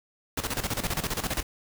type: noise with tremolo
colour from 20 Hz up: pink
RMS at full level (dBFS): -28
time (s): 0.37-1.43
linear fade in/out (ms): 5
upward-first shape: square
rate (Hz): 15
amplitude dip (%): 75
effects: none